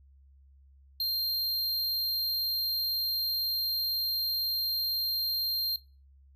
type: tone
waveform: square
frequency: 4186 Hz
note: C8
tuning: in tune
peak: -28 dBFS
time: 1-5.76 s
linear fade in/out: 2 ms
effects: noise-tail reverb RT60 0.3 s tail -19 dB re dry + added 68 Hz sine -55 dBFS peak until 6.35 s